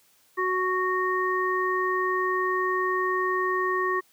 harmonic tone, 370 Hz, F#4, in tune, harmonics 1 / 3 / 5, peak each -27 / -26 / -29 dBFS, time 0.37-4.01 s, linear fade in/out 20 ms, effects white hiss -62 dBFS RMS until 4.12 s + high-pass 80 Hz 12 dB/octave

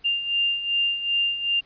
sine beating tone pair, 2794 / 2796.6 Hz, F7 / F7, 0 / +2 cents, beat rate 2.6 Hz, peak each -28 / -22 dBFS, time 0.04-1.61 s, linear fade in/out 20 ms, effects pink hiss -58 dBFS RMS until 1.65 s + resampled to 11025 Hz

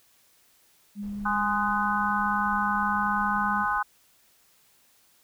sine tone, 204 Hz, G#3, 31 cents flat, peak -31 dBFS, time 0.95-3.66 s, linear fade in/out 50 ms
brown noise, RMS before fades -47 dBFS, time 1.02-3.79 s, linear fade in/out 10 ms
sine chord, Ab dominant seventh, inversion none, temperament just, 830.6 / 1038.3 / 1245.9 / 1495.1 Hz, Ab5 / C6 / Eb6 / Gb6, 0 / -14 / +2 / +18 cents, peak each -29 dBFS, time 1.25-3.83 s, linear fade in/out 10 ms
effects white hiss -62 dBFS RMS until 5.23 s

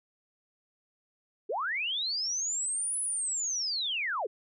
sine linear two-way sweep, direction up then down, 349.2 to 10260 to 349.2 Hz, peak -29 dBFS, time 1.49-4.27 s, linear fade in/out 10 ms, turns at 3 s, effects none

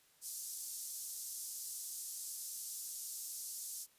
white band-pass noise, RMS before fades -45 dBFS, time 0.21-3.87 s, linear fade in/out 50 ms, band 5400 to 13000 Hz, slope 24 dB/octave, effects white hiss -69 dBFS RMS until 3.98 s + resampled to 32000 Hz

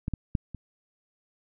clicks, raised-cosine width 5 ms, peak -17 / -17 / -12 / -25 dBFS, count 4, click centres 0.081 / 0.137 / 0.352 / 0.547 s, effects none

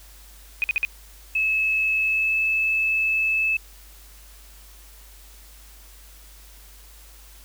sine tone bursts, 2489 Hz, D#7, in tune, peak -18 dBFS, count 4, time 0.62-0.85 s, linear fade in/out 0 ms, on 20 ms, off 50 ms
sine tone with pitch glide, 2595 to 2612 Hz, E7 to E7, -28 to -17 cents, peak -19 dBFS, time 1.35-3.57 s, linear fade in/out 5 ms, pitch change +11 cents, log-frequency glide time 1.97-2.39 s
effects added 50 Hz sine -46 dBFS peak until 7.44 s + white hiss -50 dBFS RMS until 7.44 s

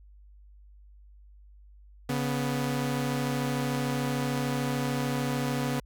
sawtooth tone pair together, 140.18 / 246.9 Hz, C#3 / B3, +20 / 0 cents, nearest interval minor seventh, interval 980 cents, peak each -26 dBFS, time 2.09-5.8 s, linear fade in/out 5 ms, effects added 50 Hz sine -50 dBFS peak until 5.85 s

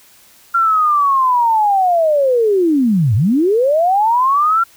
sine linear two-way sweep, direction down then up, 1383 to 95 to 1383 Hz, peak -10 dBFS, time 0.54-4.64 s, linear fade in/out 10 ms, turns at 3.15 s, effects white hiss -47 dBFS RMS until 4.76 s

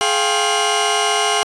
sawtooth tone cluster, 421.7 / 695 / 788 / 1064 / 2904 Hz, G#4 / F5 / G5 / C6 / F#7, +26 / -9 / +9 / +29 / -33 cents, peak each -18 dBFS, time 0.01-1.43 s, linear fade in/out 0 ms, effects resampled to 24000 Hz

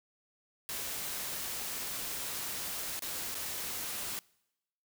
white noise with dropouts, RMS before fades -38 dBFS, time 0.69-4.19 s, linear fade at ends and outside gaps 0 ms, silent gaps 2.993-3.022 / 3.345-3.352 s, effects noise-tail reverb RT60 0.9 s tail -25 dB re dry

